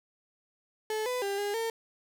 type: tone with pitch steps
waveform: 35% pulse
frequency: 433.2 / 499.7 / 398.4 / 408.3 / 454.5 Hz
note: A4 / B4 / G4 / G#4 / A#4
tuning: -27 / +20 / +28 / -29 / -44 cents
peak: -28 dBFS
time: 0.9-1.7 s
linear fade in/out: 2 ms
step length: 160 ms
effects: none